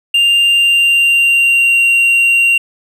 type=tone with pitch glide; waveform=triangle; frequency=2794 to 2760 Hz; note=F7 to F7; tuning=0 to -21 cents; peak=-6 dBFS; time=0.14-2.58 s; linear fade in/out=5 ms; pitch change=-21 cents; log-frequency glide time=0.4-1.79 s; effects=none